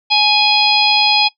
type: harmonic tone with a mistuned harmonic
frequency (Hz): 830.6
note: G#5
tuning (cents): 0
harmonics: 1 / 3 / 4 / 5 / 6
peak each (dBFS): -16 / -16 / -16 / -16 / -16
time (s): 0.1-1.29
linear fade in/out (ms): 20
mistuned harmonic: 1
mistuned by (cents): +23
effects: noise-tail reverb RT60 0.1 s tail -20 dB re dry